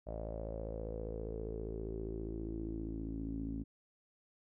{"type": "tone with low-pass filter sweep", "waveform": "sawtooth", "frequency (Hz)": 55, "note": "A1", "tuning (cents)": 0, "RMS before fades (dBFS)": -41, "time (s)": [0.06, 3.64], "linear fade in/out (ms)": 20, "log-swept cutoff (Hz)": [620, 260], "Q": 7.4, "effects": []}